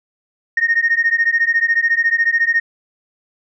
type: beating tone pair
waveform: sine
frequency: 1844 / 1858 Hz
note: A#6 / A#6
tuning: -19 / -6 cents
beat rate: 14 Hz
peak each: -15 dBFS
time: 0.57-2.6 s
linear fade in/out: 5 ms
effects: tanh soft clip ceiling -6 dBFS